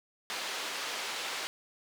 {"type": "band-pass noise", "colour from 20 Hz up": "white", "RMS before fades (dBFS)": -37, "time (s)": [0.3, 1.47], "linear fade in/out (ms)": 0, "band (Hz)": [410, 4300], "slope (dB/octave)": 12, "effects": []}